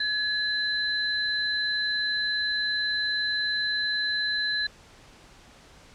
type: tone pair together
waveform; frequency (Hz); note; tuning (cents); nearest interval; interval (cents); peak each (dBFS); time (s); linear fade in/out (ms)
sine; 1700 / 4040; G#6 / B7; +40 / +39; octave + minor third; 1499; -27; 0-4.67; 5
effects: pink hiss -52 dBFS RMS until 5.94 s + low-pass 7000 Hz 12 dB/octave